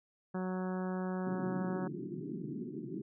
harmonic tone, 185 Hz, F#3, in tune, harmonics 1 / 2 / 3 / 4 / 5 / 6 / 7 / 8 / 9, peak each -35 / -41 / -45 / -47 / -49 / -51 / -52 / -53 / -54 dBFS, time 0.34-1.88 s, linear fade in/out 10 ms
white band-pass noise, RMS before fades -41 dBFS, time 1.26-3.02 s, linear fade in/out 10 ms, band 130 to 390 Hz, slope 96 dB/octave
effects none

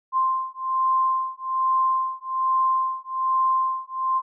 sine beating tone pair, 1046.5 / 1047.7 Hz, C6 / C6, 0 / +2 cents, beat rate 1.2 Hz, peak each -23 dBFS, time 0.12-4.22 s, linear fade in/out 50 ms, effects none

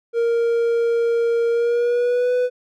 triangle tone with pitch glide, 466.2 to 496.8 Hz, A#4 to B4, 0 to +10 cents, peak -14 dBFS, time 0.13-2.5 s, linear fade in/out 50 ms, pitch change +110 cents, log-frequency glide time 1.5-2.33 s, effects none

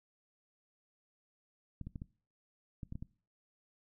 clicks, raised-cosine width 5 ms, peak -30 dBFS, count 8, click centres 1.813 / 1.87 / 1.958 / 2.019 / 2.832 / 2.924 / 2.955 / 3.025 s, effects noise-tail reverb RT60 0.4 s tail -21 dB re dry

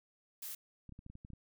blue noise, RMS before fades -44 dBFS, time 0.42-0.55 s, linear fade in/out 5 ms
clicks, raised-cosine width 5 ms, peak -38 dBFS, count 9, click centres 0.893 / 0.923 / 0.991 / 1.064 / 1.1 / 1.154 / 1.249 / 1.303 / 1.334 s
effects none

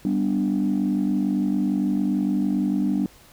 sine chord, G major, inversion none, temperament equal, 196 / 246.9 / 293.7 Hz, G3 / B3 / D4, 0 / 0 / 0 cents, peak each -22 / -24 / -23 dBFS, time 0.05-3.06 s, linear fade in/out 2 ms, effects tanh soft clip ceiling -14 dBFS + pink hiss -51 dBFS RMS until 3.32 s

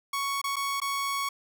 sawtooth tone with dropouts, 1112 Hz, C#6, 5 cents sharp, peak -24 dBFS, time 0.13-1.29 s, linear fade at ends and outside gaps 5 ms, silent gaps 0.416-0.44 / 0.559-0.565 / 0.802-0.816 s, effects none

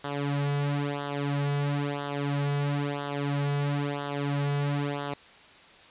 sawtooth tone with flanger, 143 Hz, D3, 46 cents flat, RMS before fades -29 dBFS, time 0.04-5.14 s, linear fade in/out 5 ms, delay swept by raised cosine 0.41 to 3.31 ms, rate 1 Hz, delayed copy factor -0.85, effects white hiss -52 dBFS RMS until 5.9 s + resampled to 8000 Hz

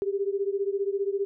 sine beating tone pair, 392 / 407 Hz, G4 / G#4, 0 / -35 cents, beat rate 15 Hz, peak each -27 / -29 dBFS, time 0.02-1.25 s, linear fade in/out 0 ms, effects none

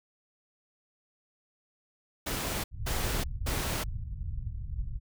pink noise bursts, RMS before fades -33 dBFS, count 3, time 2.26-3.84 s, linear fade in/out 10 ms, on 380 ms, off 220 ms
pink low-pass noise, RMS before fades -35 dBFS, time 2.71-5 s, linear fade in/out 50 ms, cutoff 110 Hz, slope 24 dB/octave
effects none

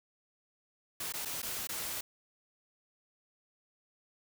white noise with dropouts, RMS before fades -38 dBFS, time 1-2.01 s, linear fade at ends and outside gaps 5 ms, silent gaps 1.124-1.137 / 1.251-1.255 / 1.419-1.428 / 1.672-1.69 s, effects none

